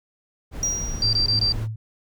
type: noise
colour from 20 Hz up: brown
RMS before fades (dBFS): -30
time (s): 0.51-1.68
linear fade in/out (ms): 50
type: tone with exponential decay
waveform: triangle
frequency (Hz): 5730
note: F8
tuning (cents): +44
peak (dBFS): -18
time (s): 0.63-1.46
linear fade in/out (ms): 1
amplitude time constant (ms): 180
type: tone bursts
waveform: sine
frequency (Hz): 4699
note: D8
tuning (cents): 0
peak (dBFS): -18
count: 4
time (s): 1.02-1.523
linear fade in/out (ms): 2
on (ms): 110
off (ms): 21
type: tone with tremolo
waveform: sine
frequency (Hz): 110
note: A2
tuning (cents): 0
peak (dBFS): -24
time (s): 1.04-1.76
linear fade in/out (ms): 5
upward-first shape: sine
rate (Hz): 3.7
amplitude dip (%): 70
effects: none